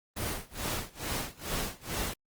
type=noise with tremolo; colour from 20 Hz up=pink; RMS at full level=-32 dBFS; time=0.16-2.14 s; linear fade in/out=10 ms; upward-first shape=sine; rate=2.3 Hz; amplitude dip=95%; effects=Opus 24 kbps